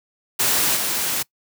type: noise with level steps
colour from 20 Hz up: white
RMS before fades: -19 / -23 dBFS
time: 0.39-1.23 s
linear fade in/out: 10 ms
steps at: 0.75 s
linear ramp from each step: 20 ms
effects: noise-tail reverb RT60 0.1 s tail -23 dB re dry + high-pass 100 Hz 12 dB/octave